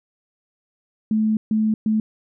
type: tone bursts at uneven times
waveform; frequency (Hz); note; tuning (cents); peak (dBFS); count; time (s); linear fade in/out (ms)
sine; 217.1; A3; -23; -16; 3; 1.11-1.37 / 1.51-1.74 / 1.86-2; 2
effects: none